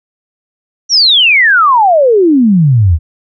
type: exponential sweep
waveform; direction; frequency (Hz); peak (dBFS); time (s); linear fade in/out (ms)
sine; down; 5920 to 74.7; -4; 0.89-2.99; 50
effects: none